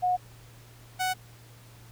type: tone pair in turn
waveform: sine / sawtooth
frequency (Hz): 726 / 743.4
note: F#5 / F#5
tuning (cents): -33 / +8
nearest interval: unison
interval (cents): 41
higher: second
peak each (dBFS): -22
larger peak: neither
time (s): 0.02-0.17 / 0.99-1.14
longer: neither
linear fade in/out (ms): 20
effects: added 117 Hz sine -50 dBFS peak until 1.91 s + pink hiss -55 dBFS RMS until 1.91 s